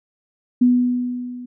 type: tone with level ramp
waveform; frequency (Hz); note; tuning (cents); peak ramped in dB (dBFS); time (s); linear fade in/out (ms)
sine; 246.9; B3; 0; -9 to -31; 0.61-1.46; 10
effects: none